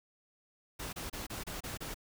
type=noise bursts; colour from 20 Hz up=pink; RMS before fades=-41 dBFS; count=7; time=0.79-1.944 s; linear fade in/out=10 ms; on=140 ms; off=29 ms; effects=none